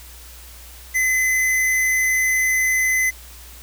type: tone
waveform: square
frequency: 2032 Hz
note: B6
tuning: 49 cents sharp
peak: -17 dBFS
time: 0.94-3.11 s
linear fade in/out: 20 ms
effects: added 60 Hz sine -41 dBFS peak until 3.62 s + white hiss -43 dBFS RMS until 3.62 s